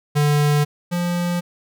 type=tone pair in turn; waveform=square; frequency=147.2 / 175.05 Hz; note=D3 / F3; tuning=+4 / +4 cents; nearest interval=minor third; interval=300 cents; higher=second; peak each=-15 / -20 dBFS; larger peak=first; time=0.15-0.65 / 0.91-1.41 s; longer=neither; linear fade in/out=20 ms; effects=none